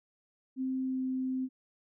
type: tone with pitch glide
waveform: sine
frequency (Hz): 261.1 to 259.4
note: C4 to C4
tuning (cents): -3 to -15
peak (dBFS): -30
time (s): 0.56-1.49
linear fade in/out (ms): 50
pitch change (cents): -12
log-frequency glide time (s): 0.84-1.01
effects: none